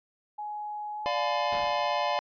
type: tone with pitch glide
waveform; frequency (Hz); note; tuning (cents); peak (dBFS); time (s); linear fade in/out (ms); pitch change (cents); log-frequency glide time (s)
sine; 839 to 849.2; G#5 to G#5; +17 to +38; -33; 0.38-1.18; 10; +21; 0.93-1.04
type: chord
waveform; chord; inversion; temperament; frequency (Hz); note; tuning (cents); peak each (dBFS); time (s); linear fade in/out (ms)
square; D diminished seventh; none; just; 587.3 / 704.8 / 845.8 / 1014.9; D5 / F5 / Ab5 / Cb6; 0 / +16 / +31 / +47; -32; 1.06-2.19; 0
type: noise with exponential decay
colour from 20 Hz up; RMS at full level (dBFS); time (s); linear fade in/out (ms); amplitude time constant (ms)
pink; -39; 1.52-2.17; 5; 140
effects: resampled to 11025 Hz